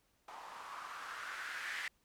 violet noise with low-pass filter sweep, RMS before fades -45 dBFS, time 0.28-1.88 s, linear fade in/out 2 ms, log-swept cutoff 890 to 1900 Hz, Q 3.7, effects pink hiss -75 dBFS RMS until 2.04 s

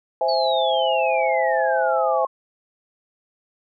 sine chord, C augmented, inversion none, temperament equal, 523.3 / 659.3 / 830.6 Hz, C5 / E5 / G#5, 0 / 0 / 0 cents, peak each -22 dBFS, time 0.21-2.25 s, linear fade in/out 2 ms
sine exponential sweep, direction down, 4537 to 1063 Hz, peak -26 dBFS, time 0.28-2.27 s, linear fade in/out 10 ms
effects none

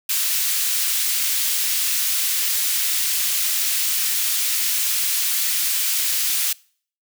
white high-pass noise, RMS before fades -21 dBFS, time 0.09-6.53 s, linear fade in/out 5 ms, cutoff 2200 Hz, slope 12 dB/octave, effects noise-tail reverb RT60 0.5 s tail -24 dB re dry

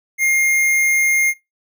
square tone, 2125 Hz, C7, 26 cents sharp, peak -14 dBFS, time 0.18-1.34 s, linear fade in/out 50 ms, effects noise-tail reverb RT60 0.2 s tail -20 dB re dry

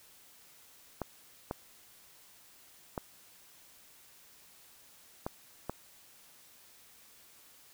clicks, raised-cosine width 1 ms, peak -20 dBFS, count 5, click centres 1.017 / 1.511 / 2.978 / 5.265 / 5.696 s, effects white hiss -59 dBFS RMS until 7.73 s

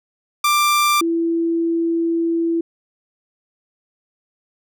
sawtooth / sine tone pair in turn, 1183 / 333.3 Hz, D6 / E4, +12 / +19 cents, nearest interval octave + minor seventh, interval 2193 cents, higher first, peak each -10 / -16 dBFS, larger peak first, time 0.44-1.01 / 1.01-2.61 s, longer second, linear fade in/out 5 ms, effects none

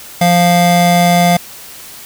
square tone pair together, 174.6 / 698.4 Hz, F3 / F5, 0 / 0 cents, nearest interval 2 octaves, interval 2400 cents, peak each -11 dBFS, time 0.21-1.37 s, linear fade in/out 5 ms, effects white hiss -33 dBFS RMS until 2.05 s

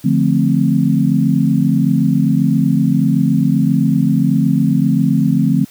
sine chord, D minor seventh, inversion none, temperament equal, 146.83 / 174.61 / 220 / 261.6 Hz, D3 / F3 / A3 / C4, 0 / 0 / 0 / 0 cents, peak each -16 dBFS, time 0.04-5.65 s, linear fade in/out 10 ms, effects white hiss -44 dBFS RMS until 5.7 s

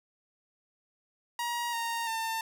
sawtooth tone with pitch steps, 950 / 927 / 899 Hz, A#5 / A#5 / A5, +33 / -10 / +37 cents, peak -27 dBFS, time 1.39-2.41 s, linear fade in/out 2 ms, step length 340 ms, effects none

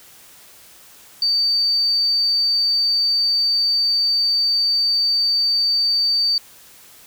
sine tone, 4603 Hz, D8, 36 cents flat, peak -15 dBFS, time 1.22-6.38 s, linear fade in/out 2 ms, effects white hiss -46 dBFS RMS until 7.06 s

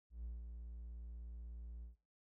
triangle tone with ADSR envelope, 58.27 Hz, A#1, in tune, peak -40 dBFS, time 0.1-1.96 s, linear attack 140 ms, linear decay 180 ms, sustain -5 dB, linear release 130 ms, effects noise-tail reverb RT60 0.4 s tail -20 dB re dry + tanh soft clip ceiling -36 dBFS

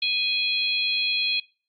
harmonic tone, 831 Hz, G#5, 1 cent sharp, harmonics 3 / 4 / 5, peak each -26 / -26 / -26 dBFS, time 0.02-1.4 s, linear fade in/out 5 ms, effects noise-tail reverb RT60 0.4 s tail -23 dB re dry + Opus 32 kbps

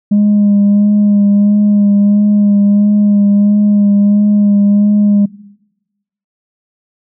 sine tone with vibrato, 204.9 Hz, G#3, 23 cents flat, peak -4 dBFS, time 0.11-5.26 s, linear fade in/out 10 ms, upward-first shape sine, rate 1.5 Hz, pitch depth 22 cents each way, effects noise-tail reverb RT60 1.0 s tail -21 dB re dry + tanh soft clip ceiling -4 dBFS

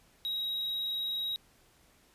triangle tone, 3819 Hz, A#7, 41 cents sharp, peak -30 dBFS, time 0.25-1.36 s, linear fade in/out 0 ms, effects pink hiss -64 dBFS RMS until 2.14 s + resampled to 32000 Hz

